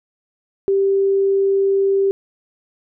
sine tone, 392 Hz, G4, in tune, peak -13 dBFS, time 0.68-2.11 s, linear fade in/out 0 ms, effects none

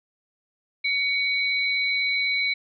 sine tone pair together, 2246 / 4002 Hz, C#7 / B7, +22 / +22 cents, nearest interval minor seventh, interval 1000 cents, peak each -22 / -28 dBFS, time 0.84-2.54 s, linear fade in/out 10 ms, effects none

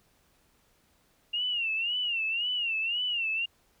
sine tone with vibrato, 2794 Hz, F7, in tune, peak -27 dBFS, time 1.33-3.46 s, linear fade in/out 10 ms, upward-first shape sine, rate 1.9 Hz, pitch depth 120 cents each way, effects pink hiss -67 dBFS RMS until 3.8 s

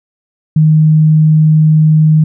sine tone, 155.56 Hz, D#3, in tune, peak -4 dBFS, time 0.56-2.24 s, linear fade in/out 5 ms, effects none

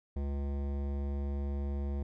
sine tone with hard clipping, 70.3 Hz, C#2, 25 cents sharp, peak -34 dBFS, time 0.16-2.03 s, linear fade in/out 5 ms, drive 16 dB, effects none

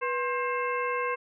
harmonic tone with a mistuned harmonic, 531 Hz, C5, 25 cents sharp, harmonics 1 / 2 / 3 / 4 / 5, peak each -31 / -30 / -36 / -36 / -38 dBFS, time 0.01-1.16 s, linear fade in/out 20 ms, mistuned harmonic 1, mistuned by -140 cents, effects none

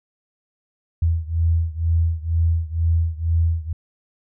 sine beating tone pair, 82 / 84.1 Hz, E2 / E2, -9 / +35 cents, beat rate 2.1 Hz, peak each -19 / -21 dBFS, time 1.02-3.73 s, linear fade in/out 5 ms, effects none

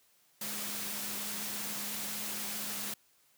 sine tone in noise, 207.7 Hz, G#3, in tune, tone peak -48 dBFS, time 0.41-2.94 s, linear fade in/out 5 ms, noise white, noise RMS -38 dBFS, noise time 0.41-2.94 s, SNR -13 dB, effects white hiss -68 dBFS RMS until 3.37 s + high-pass 100 Hz 12 dB/octave

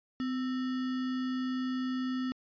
sine tone with sample-and-hold, 256 Hz, C4, 38 cents flat, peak -30 dBFS, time 0.2-2.32 s, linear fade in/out 0 ms, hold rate 1575 Hz, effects resampled to 11025 Hz

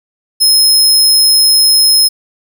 sawtooth tone, 5150 Hz, E8, 41 cents flat, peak -3 dBFS, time 0.4-2.09 s, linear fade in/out 20 ms, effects none

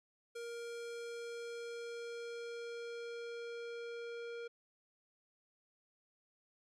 square tone with low-pass filter sweep, 469.3 Hz, A#4, 12 cents sharp, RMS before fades -45 dBFS, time 0.35-4.48 s, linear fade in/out 10 ms, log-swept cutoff 9800 to 3300 Hz, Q 0.85, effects none

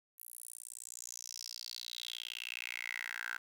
10% pulse tone with high-pass filter sweep, 59.4 Hz, A#1, 33 cents sharp, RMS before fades -45 dBFS, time 0.18-3.38 s, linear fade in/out 10 ms, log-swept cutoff 12000 to 1500 Hz, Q 6.7, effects 11-bit

